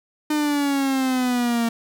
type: exponential sweep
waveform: 45% pulse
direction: down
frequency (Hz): 304.3 to 229.5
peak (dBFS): -19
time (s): 0.3-1.69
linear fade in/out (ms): 5
effects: none